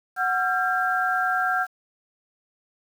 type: tone cluster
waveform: sine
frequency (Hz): 739 / 1368 / 1597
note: F#5 / F6 / G6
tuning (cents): -2 / -36 / +32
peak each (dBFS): -25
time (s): 0.16-1.67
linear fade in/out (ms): 50
effects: 8-bit